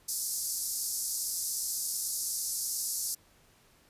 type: band-pass noise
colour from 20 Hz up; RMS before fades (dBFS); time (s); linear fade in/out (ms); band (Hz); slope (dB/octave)
white; -34; 0.08-3.15; 10; 4800 to 13000; 48
effects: pink hiss -63 dBFS RMS until 3.89 s + resampled to 32000 Hz